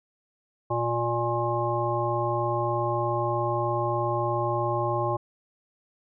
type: harmonic tone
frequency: 118.4 Hz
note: A#2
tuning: 27 cents sharp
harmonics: 1 / 3 / 5 / 7 / 9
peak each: -30 / -30 / -30 / -30 / -30 dBFS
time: 0.7-5.17 s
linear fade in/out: 10 ms
effects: none